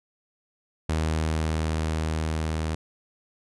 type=tone with level ramp; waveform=sawtooth; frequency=79 Hz; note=D#2; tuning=27 cents sharp; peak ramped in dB=-19 to -22 dBFS; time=0.89-2.75 s; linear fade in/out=5 ms; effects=resampled to 24000 Hz